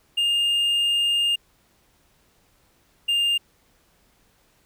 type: tone pair in turn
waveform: triangle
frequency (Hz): 2820 / 2807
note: F7 / F7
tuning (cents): +16 / +8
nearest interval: unison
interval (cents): 8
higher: first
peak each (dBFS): -17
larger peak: neither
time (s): 0.17-1.36 / 3.08-3.38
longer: first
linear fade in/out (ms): 10
effects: pink hiss -62 dBFS RMS until 4.65 s